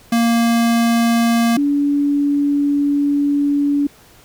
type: tone pair in turn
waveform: square / sine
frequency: 232.5 / 286.4 Hz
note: A#3 / D4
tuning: -4 / -43 cents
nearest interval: major third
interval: 361 cents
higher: second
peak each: -13 dBFS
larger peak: neither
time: 0.12-1.57 / 1.57-3.87 s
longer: second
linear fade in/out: 5 ms
effects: pink hiss -47 dBFS RMS until 4.24 s